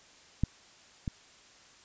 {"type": "clicks", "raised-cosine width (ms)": 5, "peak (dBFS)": [-13, -20], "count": 2, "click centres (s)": [0.436, 1.078], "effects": ["white hiss -57 dBFS RMS until 1.84 s", "resampled to 16000 Hz"]}